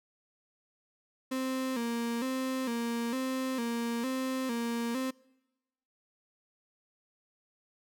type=tone with vibrato; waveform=35% pulse; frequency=247.1 Hz; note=B3; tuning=1 cent sharp; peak=-29 dBFS; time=1.31-5.11 s; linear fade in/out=10 ms; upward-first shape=square; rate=1.1 Hz; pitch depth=95 cents each way; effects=noise-tail reverb RT60 1.0 s tail -25 dB re dry